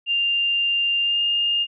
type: tone with pitch glide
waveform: sine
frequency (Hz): 2794 to 2822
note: F7 to F7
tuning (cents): 0 to +17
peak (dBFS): -18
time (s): 0.06-1.67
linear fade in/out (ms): 50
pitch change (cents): +17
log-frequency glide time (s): 1.01-1.21
effects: none